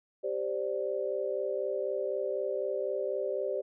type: chord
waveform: sine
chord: G suspended fourth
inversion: none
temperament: equal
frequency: 392 / 523.3 / 587.3 Hz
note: G4 / C5 / D5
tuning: 0 / 0 / 0 cents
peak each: -34 dBFS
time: 0.23-3.62 s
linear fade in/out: 20 ms
effects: none